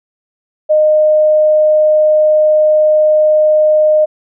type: tone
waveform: sine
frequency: 614 Hz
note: D#5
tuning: 23 cents flat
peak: -6 dBFS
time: 0.69-4.06 s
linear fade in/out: 20 ms
effects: none